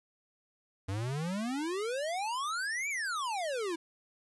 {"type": "exponential two-way sweep", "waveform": "square", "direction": "up then down", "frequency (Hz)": [92.5, 2374, 317.7], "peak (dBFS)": -33, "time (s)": [0.88, 3.76], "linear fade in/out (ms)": 10, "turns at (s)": 2.89, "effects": ["resampled to 24000 Hz", "11-bit"]}